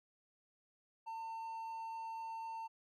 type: tone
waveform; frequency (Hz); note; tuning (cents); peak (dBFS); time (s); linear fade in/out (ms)
triangle; 902; A5; +43; -40; 1.06-2.68; 20
effects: none